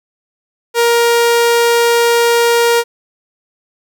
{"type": "tone", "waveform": "sawtooth", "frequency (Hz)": 470, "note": "A#4", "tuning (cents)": 14, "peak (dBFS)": -5, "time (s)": [0.74, 2.84], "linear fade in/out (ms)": 50, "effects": []}